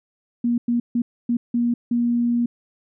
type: tone bursts at uneven times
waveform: sine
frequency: 238.2 Hz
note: A#3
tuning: 38 cents sharp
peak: -17 dBFS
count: 6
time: 0.44-0.58 / 0.68-0.8 / 0.95-1.02 / 1.29-1.37 / 1.54-1.74 / 1.91-2.46 s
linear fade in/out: 5 ms
effects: none